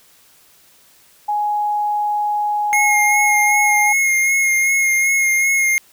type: tone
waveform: sine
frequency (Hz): 834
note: G#5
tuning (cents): +7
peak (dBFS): -16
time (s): 1.28-3.93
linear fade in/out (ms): 10
type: tone with vibrato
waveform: square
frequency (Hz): 2147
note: C7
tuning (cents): +44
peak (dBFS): -14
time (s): 2.73-5.78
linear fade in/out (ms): 0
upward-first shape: sine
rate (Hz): 2.6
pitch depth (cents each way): 23
effects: white hiss -51 dBFS RMS until 5.92 s